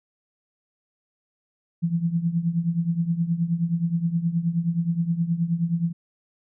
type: tone with tremolo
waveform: sine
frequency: 168.7 Hz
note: E3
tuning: 40 cents sharp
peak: -17 dBFS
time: 1.82-5.93 s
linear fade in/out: 20 ms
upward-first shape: triangle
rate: 9.5 Hz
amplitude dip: 85%
effects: none